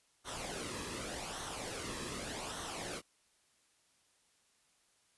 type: noise with flanger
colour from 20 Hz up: pink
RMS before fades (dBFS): -42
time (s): 0.24-3.02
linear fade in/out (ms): 50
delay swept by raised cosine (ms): 0.41 to 1.39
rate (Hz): 0.85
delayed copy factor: -0.6
effects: white hiss -72 dBFS RMS until 5.17 s + resampled to 24000 Hz